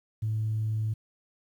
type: tone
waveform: sine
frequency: 109.1 Hz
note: A2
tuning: 14 cents flat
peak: -25 dBFS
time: 0.22-0.94 s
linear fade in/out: 10 ms
effects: tanh soft clip ceiling -22 dBFS + 10-bit